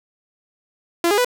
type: tone with pitch steps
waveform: sawtooth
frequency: 341.3 / 410.6 / 494 Hz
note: F4 / G#4 / B4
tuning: -40 / -20 / 0 cents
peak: -11 dBFS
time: 1.04-1.247 s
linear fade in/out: 2 ms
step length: 69 ms
effects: none